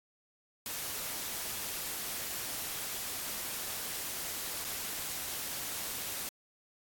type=noise with dropouts; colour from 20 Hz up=white; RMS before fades=-38 dBFS; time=0.66-6.29 s; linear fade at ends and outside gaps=1 ms; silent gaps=4.644-4.648 s; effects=AAC 64 kbps